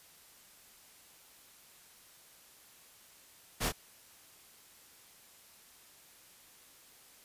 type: noise with echo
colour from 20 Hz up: pink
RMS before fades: -33 dBFS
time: 3.6-3.7 s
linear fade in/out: 20 ms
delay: 25 ms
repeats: 1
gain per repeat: -3 dB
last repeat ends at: 3.725 s
effects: white hiss -59 dBFS RMS until 7.24 s + resampled to 32000 Hz